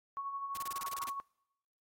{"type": "tone with tremolo", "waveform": "sine", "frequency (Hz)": 1108.7, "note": "C#6", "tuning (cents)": 0, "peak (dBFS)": -35, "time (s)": [0.17, 1.2], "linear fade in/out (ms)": 0, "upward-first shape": "sine", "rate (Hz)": 12, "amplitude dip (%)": 45}
{"type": "noise bursts", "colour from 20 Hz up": "white", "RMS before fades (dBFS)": -43, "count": 11, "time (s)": [0.55, 1.093], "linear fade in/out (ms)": 0, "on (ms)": 23, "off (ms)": 29}
{"effects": ["noise-tail reverb RT60 0.9 s tail -26 dB re dry", "AAC 48 kbps"]}